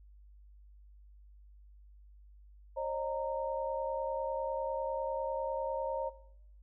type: tone cluster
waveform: sine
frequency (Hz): 538 / 608 / 924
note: C5 / D#5 / A#5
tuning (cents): +48 / -40 / -16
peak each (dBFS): -35 / -39 / -39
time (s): 2.76-6.1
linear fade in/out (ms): 20
effects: noise-tail reverb RT60 0.7 s tail -18 dB re dry + added 50 Hz sine -54 dBFS peak until 6.62 s